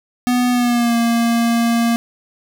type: tone with pitch glide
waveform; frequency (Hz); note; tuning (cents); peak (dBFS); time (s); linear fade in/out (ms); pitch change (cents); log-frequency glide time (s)
square; 246.9 to 233; B3 to A#3; 0 to -1; -14; 0.27-1.96; 0; -101; 0.51-0.96
effects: none